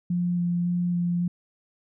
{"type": "tone with vibrato", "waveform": "sine", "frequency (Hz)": 175.1, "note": "F3", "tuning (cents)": 5, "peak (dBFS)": -22, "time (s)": [0.1, 1.28], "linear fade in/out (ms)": 5, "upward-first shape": "square", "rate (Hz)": 1.8, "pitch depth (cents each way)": 9, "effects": []}